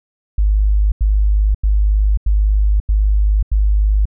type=tone bursts; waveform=sine; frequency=51.3 Hz; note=G#1; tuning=21 cents flat; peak=-10 dBFS; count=6; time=0.38-4.055 s; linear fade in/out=5 ms; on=540 ms; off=87 ms; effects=none